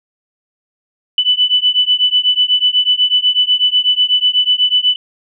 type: beating tone pair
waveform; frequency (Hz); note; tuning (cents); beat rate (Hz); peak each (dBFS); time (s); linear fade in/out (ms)
sine; 2984 / 2992.1; F#7 / F#7; +14 / +19; 8.1; -13; 1.18-4.96; 2
effects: none